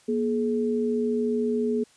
sine tone pair together, 238 / 424.1 Hz, A#3 / G#4, +36 / +36 cents, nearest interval minor seventh, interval 1000 cents, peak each -25 dBFS, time 0.08-1.84 s, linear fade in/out 10 ms, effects white hiss -58 dBFS RMS until 1.96 s + resampled to 22050 Hz

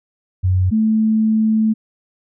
sine tone pair in turn, 92.5 / 218.9 Hz, F#2 / A3, 0 / -9 cents, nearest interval octave + minor third, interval 1491 cents, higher second, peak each -12 dBFS, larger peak neither, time 0.43-0.71 / 0.71-1.74 s, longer second, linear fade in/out 20 ms, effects none

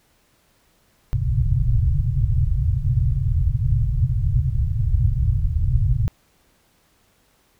white low-pass noise, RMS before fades -19 dBFS, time 1.13-6.08 s, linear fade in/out 0 ms, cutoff 140 Hz, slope 96 dB/octave, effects pink hiss -61 dBFS RMS until 7.59 s

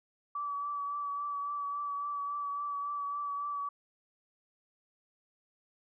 sine tone with vibrato, 1150 Hz, D6, 37 cents flat, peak -33 dBFS, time 0.35-3.69 s, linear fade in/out 5 ms, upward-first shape triangle, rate 3.6 Hz, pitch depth 25 cents each way, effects none

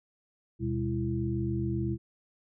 sine tone cluster, 76.5 / 124 / 202.3 / 334.1 Hz, D#2 / B2 / G#3 / E4, -29 / +7 / -45 / +23 cents, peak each -36 / -31 / -35 / -33 dBFS, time 0.59-1.98 s, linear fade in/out 50 ms, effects none

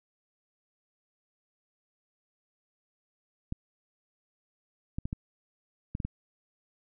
clicks, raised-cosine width 5 ms, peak -20 dBFS, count 7, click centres 3.524 / 4.985 / 5.055 / 5.129 / 5.951 / 6.002 / 6.05 s, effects none

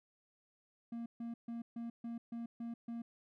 triangle tone bursts, 233.1 Hz, A#3, in tune, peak -38 dBFS, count 8, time 0.92-3.02 s, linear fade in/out 5 ms, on 140 ms, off 140 ms, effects none

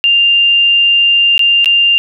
sine tone with dropouts, 2794 Hz, F7, in tune, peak -6 dBFS, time 0.04-1.98 s, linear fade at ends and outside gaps 0 ms, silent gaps 1.379-1.393 / 1.645-1.658 s, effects none

